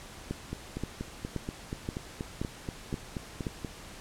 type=two click trains; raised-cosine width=3 ms; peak=-21 / -19 dBFS; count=14 / 7; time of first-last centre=0.53-3.648 / 0.31-3.468 s; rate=4.17 / 1.9 Hz; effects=pink hiss -47 dBFS RMS until 4 s + low-pass 10000 Hz 12 dB/octave